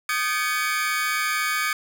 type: tone cluster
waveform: 40% pulse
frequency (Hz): 1232 / 1550 / 1708 / 2251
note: D#6 / G6 / G#6 / C#7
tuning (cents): -17 / -20 / +48 / +26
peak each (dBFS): -26 / -29 / -29 / -26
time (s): 0.09-1.73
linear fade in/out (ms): 2
effects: none